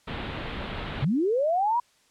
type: low-pass noise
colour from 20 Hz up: pink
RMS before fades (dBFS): -34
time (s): 0.07-1.05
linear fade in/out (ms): 10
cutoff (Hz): 3800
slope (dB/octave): 48
type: linear sweep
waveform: sine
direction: up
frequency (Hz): 116.54 to 987.8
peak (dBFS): -21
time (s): 1.02-1.8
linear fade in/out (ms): 5
effects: white hiss -63 dBFS RMS until 2.1 s + low-pass 8000 Hz 12 dB/octave